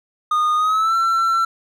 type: tone with pitch glide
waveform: triangle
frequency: 1228 to 1346.9 Hz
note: D#6 to E6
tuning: -23 to +37 cents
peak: -13 dBFS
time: 0.31-1.45 s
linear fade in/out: 5 ms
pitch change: +160 cents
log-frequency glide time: 0.56-0.95 s
effects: none